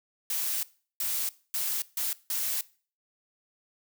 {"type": "noise bursts at uneven times", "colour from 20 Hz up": "blue", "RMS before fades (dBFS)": -30, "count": 5, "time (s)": [[0.3, 0.63], [1, 1.29], [1.54, 1.82], [1.97, 2.13], [2.3, 2.61]], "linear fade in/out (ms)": 2, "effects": ["noise-tail reverb RT60 0.4 s tail -20 dB re dry"]}